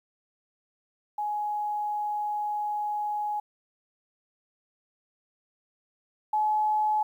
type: tone pair in turn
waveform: sine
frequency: 837 / 852.6 Hz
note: G#5 / G#5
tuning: +13 / +45 cents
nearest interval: unison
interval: 32 cents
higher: second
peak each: -27 / -22 dBFS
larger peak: second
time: 1.18-3.4 / 6.33-7.03 s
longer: first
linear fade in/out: 5 ms
effects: 10-bit